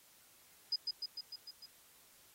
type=tone with echo; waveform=sine; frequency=4978 Hz; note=D#8; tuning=in tune; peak=-31 dBFS; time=0.72-0.76 s; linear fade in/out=5 ms; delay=150 ms; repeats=6; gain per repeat=-3 dB; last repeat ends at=1.66 s; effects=white hiss -64 dBFS RMS until 2.34 s + AAC 48 kbps